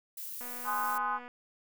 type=noise; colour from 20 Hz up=violet; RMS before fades=-41 dBFS; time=0.17-0.98 s; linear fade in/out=5 ms
type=click train; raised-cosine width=0.5 ms; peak=-33 dBFS; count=214; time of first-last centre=0.41-1.279 s; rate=245 Hz
type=chord; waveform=sine; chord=Ab dominant seventh; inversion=none; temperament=just; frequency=830.6 / 1038.3 / 1245.9 / 1495.1 Hz; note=Ab5 / C6 / Eb6 / Gb6; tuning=0 / -14 / +2 / +18 cents; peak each=-35 / -34 / -34 / -38 dBFS; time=0.64-1.2 s; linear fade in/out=50 ms
effects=none